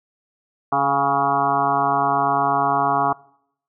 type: harmonic tone with a mistuned harmonic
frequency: 139.9 Hz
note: C#3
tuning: 16 cents sharp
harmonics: 1 / 2 / 3 / 5 / 6 / 7 / 8 / 9 / 10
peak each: -32 / -29 / -30 / -22 / -22 / -26 / -22 / -27 / -33 dBFS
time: 0.72-3.13 s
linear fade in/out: 5 ms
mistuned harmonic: 6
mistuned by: -24 cents
effects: noise-tail reverb RT60 0.7 s tail -22 dB re dry